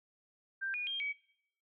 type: tone with pitch steps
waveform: sine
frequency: 1576 / 2451 / 3206 / 2272 Hz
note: G6 / D#7 / G7 / C#7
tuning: +9 / -27 / +38 / +42 cents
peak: -34 dBFS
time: 0.61-1.13 s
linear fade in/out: 20 ms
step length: 130 ms
effects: noise-tail reverb RT60 0.7 s tail -19 dB re dry

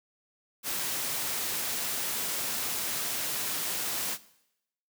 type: noise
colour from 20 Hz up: white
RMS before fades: -32 dBFS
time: 0.63-4.18 s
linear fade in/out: 50 ms
effects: noise-tail reverb RT60 0.8 s tail -18 dB re dry + high-pass 100 Hz 12 dB/octave

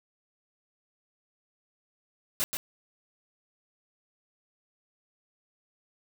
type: noise with echo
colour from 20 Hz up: white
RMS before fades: -28 dBFS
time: 2.4-2.44 s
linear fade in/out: 0 ms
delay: 130 ms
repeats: 1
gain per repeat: -5 dB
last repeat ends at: 2.57 s
effects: none

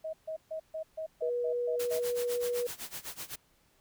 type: tone bursts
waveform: sine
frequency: 635 Hz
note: D#5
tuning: 35 cents sharp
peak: -34 dBFS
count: 9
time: 0.04-1.997 s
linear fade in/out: 10 ms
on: 93 ms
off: 140 ms
type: tone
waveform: sine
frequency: 484.9 Hz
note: B4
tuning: 32 cents flat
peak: -29 dBFS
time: 1.22-2.67 s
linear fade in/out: 5 ms
type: noise with tremolo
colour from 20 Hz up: white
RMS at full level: -39 dBFS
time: 1.79-3.36 s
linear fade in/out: 10 ms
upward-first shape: sine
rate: 7.9 Hz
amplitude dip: 90%
effects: pink hiss -68 dBFS RMS until 3.8 s

